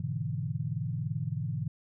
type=chord; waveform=sine; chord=E dominant seventh; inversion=first; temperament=equal; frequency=103.83 / 123.47 / 146.83 / 164.81 Hz; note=G#2 / B2 / D3 / E3; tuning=0 / 0 / 0 / 0 cents; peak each=-37 / -35 / -35 / -37 dBFS; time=0-1.68 s; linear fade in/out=5 ms; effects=none